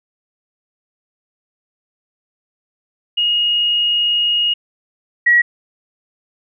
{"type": "tone pair in turn", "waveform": "sine", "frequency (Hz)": [2871, 1916.2], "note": ["F7", "A#6"], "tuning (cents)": [47, 47], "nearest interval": "perfect fifth", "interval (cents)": 700, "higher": "first", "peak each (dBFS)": [-13, -8], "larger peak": "second", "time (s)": [[3.17, 4.54], [5.26, 5.42]], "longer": "first", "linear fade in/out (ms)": 10, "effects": []}